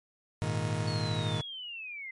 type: chord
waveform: 40% pulse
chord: Ab suspended second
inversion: none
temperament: just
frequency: 103.83 / 116.8 / 155.74 Hz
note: Ab2 / Bb2 / Eb3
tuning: 0 / +4 / +2 cents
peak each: -33 dBFS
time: 0.42-1.41 s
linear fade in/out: 0 ms
type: linear sweep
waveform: sine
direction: down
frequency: 4435 to 2038 Hz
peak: -38 dBFS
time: 0.87-2.11 s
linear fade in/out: 5 ms
effects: MP3 48 kbps